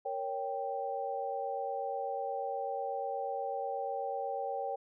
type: chord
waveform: sine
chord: G diminished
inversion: first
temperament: equal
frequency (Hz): 466.2 / 554.4 / 784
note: Bb4 / Db5 / G5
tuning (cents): 0 / 0 / 0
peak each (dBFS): -40 / -38 / -36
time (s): 0.05-4.76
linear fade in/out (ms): 10
effects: none